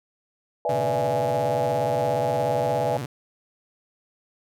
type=chord; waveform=sine; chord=E dominant seventh; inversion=second; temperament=equal; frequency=493.9 / 587.3 / 659.3 / 830.6 Hz; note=B4 / D5 / E5 / G#5; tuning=0 / 0 / 0 / 0 cents; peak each=-27 dBFS; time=0.65-2.97 s; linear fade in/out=2 ms
type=tone with vibrato; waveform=sawtooth; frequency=130.81 Hz; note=C3; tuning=in tune; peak=-25 dBFS; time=0.69-3.06 s; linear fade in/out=5 ms; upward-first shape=square; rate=17 Hz; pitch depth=170 cents each way
effects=none